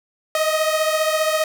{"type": "beating tone pair", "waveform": "sawtooth", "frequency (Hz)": [622.3, 637.3], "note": ["D#5", "D#5"], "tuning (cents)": [0, 41], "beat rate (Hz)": 15, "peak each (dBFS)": [-15, -19], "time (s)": [0.35, 1.44], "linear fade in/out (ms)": 2, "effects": []}